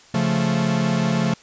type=chord; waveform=45% pulse; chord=Db augmented; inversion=none; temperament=equal; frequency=138.59 / 174.61 / 220 Hz; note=Db3 / F3 / A3; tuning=0 / 0 / 0 cents; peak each=-24 / -22 / -22 dBFS; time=0.14-1.34 s; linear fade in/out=5 ms; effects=white hiss -49 dBFS RMS until 1.42 s + resampled to 16000 Hz